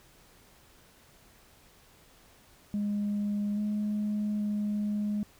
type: tone with pitch steps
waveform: sine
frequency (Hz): 205.7 / 209.6 / 208.2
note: G#3 / G#3 / G#3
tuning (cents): -16 / +16 / +5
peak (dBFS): -26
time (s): 2.74-5.23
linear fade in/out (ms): 0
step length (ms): 830
effects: tanh soft clip ceiling -25 dBFS + pink hiss -59 dBFS RMS until 5.39 s